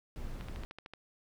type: noise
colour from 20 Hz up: brown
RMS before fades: -41 dBFS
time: 0.16-0.65 s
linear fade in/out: 0 ms
type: click train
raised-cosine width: 0.3 ms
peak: -30 dBFS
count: 8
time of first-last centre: 0.41-0.936 s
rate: 13.3 Hz
effects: none